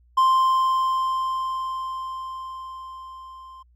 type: tone with level ramp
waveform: triangle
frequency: 1046.5 Hz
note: C6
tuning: in tune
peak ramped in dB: -12 to -39 dBFS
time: 0.17-3.63 s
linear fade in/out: 10 ms
effects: added 60 Hz sine -54 dBFS peak until 3.75 s + Opus 48 kbps